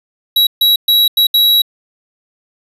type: tone bursts at uneven times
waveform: square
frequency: 3880 Hz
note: B7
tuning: 31 cents flat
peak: -8 dBFS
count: 5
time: 0.36-0.47 / 0.61-0.76 / 0.88-1.08 / 1.17-1.27 / 1.34-1.62 s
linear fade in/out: 5 ms
effects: resampled to 32000 Hz + 8-bit